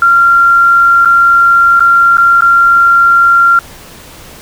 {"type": "tone with dropouts", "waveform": "sine", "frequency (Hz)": 1381, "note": "F6", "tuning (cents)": -20, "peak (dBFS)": -3, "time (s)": [0.02, 3.59], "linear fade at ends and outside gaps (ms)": 2, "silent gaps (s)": [[1.049, 1.056], [1.796, 1.805], [2.171, 2.181], [2.408, 2.421]], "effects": ["pink hiss -33 dBFS RMS until 4.41 s"]}